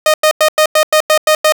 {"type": "tone bursts", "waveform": "sawtooth", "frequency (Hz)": 618, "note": "D#5", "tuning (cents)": -12, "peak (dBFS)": -3, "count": 9, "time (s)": [0.06, 1.523], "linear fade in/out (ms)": 2, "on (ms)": 79, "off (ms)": 94, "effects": []}